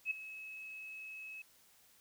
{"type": "tone with ADSR envelope", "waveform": "sine", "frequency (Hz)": 2577, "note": "E7", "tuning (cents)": -40, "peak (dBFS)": -30, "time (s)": [0.05, 1.42], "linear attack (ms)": 59, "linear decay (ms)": 7, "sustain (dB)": -15, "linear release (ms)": 4, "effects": ["white hiss -66 dBFS RMS until 2 s"]}